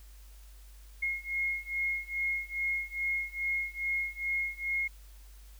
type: beating tone pair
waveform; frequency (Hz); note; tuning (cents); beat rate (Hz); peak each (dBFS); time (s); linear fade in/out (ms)
sine; 2153 / 2155.4; C7 / C#7; +49 / -49; 2.4; -34 / -33; 1.02-4.88; 10
effects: added 50 Hz sine -49 dBFS peak until 5.59 s + white hiss -61 dBFS RMS until 5.59 s